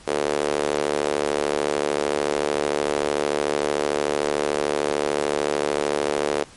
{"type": "tone with high-pass filter", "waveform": "sawtooth", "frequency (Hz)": 73.42, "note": "D2", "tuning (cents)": 0, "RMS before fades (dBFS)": -23, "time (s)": [0.07, 6.44], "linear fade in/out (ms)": 10, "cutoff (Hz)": 440, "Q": 2.5, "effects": ["pink hiss -47 dBFS RMS until 6.56 s", "MP3 48 kbps"]}